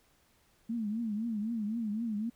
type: tone with vibrato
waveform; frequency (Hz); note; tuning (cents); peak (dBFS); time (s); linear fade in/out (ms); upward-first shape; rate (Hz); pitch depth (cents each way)
sine; 220.1; A3; +1; -31; 0.69-2.3; 10; triangle; 3.9; 150
effects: pink hiss -68 dBFS RMS until 2.35 s